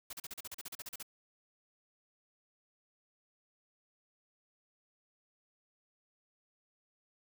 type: noise bursts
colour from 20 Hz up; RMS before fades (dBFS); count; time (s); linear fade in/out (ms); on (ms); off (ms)
white; -44; 14; 0.1-1.028; 5; 31; 38
effects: none